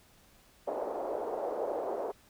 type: band-pass noise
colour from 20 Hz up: white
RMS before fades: -35 dBFS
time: 0.67-2.12 s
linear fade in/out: 10 ms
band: 400 to 670 Hz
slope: 24 dB/octave
effects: pink hiss -62 dBFS RMS until 2.29 s